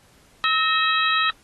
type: harmonic tone with a mistuned harmonic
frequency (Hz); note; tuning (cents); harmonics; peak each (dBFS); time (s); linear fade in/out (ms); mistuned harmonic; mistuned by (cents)
645; E5; -38; 2 / 3 / 4 / 5 / 6; -21 / -24 / -26 / -28 / -25; 0.44-1.3; 0; 3; -78
effects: pink hiss -56 dBFS RMS until 1.43 s + AAC 32 kbps

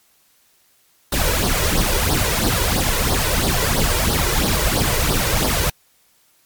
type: noise with flanger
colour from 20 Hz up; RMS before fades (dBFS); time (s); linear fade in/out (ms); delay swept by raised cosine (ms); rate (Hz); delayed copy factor
pink; -18; 1.12-5.7; 5; 0.2 to 2.1; 3; +0.7
effects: white hiss -58 dBFS RMS until 6.45 s + MP3 96 kbps

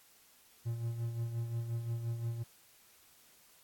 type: tone with tremolo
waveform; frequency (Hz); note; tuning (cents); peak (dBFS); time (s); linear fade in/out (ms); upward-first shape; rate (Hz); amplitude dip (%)
triangle; 116.54; A#2; 0; -30; 0.65-2.44; 20; sine; 5.7; 55
effects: white hiss -63 dBFS RMS until 3.63 s + AAC 64 kbps

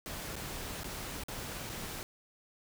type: noise with dropouts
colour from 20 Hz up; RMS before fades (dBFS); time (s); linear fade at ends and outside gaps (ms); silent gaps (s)
pink; -41; 0.06-2.03; 0; 0.356-0.364 / 0.834-0.843 / 1.236-1.284 / 1.693-1.697
effects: none

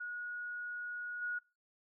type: tone with level steps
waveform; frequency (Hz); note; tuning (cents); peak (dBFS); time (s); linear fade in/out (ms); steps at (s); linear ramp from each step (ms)
sine; 1452; F#6; -33; -39 / -35; 0-1.39; 10; 1.21; 20
effects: noise-tail reverb RT60 0.3 s tail -23 dB re dry

